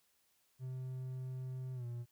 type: tone with pitch glide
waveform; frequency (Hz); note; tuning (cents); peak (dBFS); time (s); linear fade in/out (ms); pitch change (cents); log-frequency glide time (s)
triangle; 129.1 to 119.76; C3 to A#2; -23 to +47; -38; 0.59-2.06; 50; -130; 1.74-1.85
effects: white hiss -75 dBFS RMS until 2.11 s